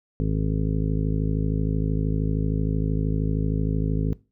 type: harmonic tone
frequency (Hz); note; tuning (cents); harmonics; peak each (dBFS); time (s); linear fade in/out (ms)
53; G#1; +36; 1 / 2 / 3 / 4 / 5 / 6 / 7 / 8 / 9; -25 / -28 / -26 / -34 / -30 / -44 / -40 / -35 / -42; 0.2-4.13; 0
effects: noise-tail reverb RT60 0.3 s tail -21 dB re dry